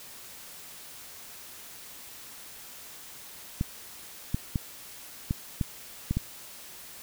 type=clicks; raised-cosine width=5 ms; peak=-14 dBFS; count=7; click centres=3.611 / 4.345 / 4.558 / 5.309 / 5.612 / 6.11 / 6.17 s; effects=white hiss -46 dBFS RMS until 7.02 s